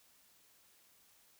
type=silence; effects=white hiss -67 dBFS RMS until 1.39 s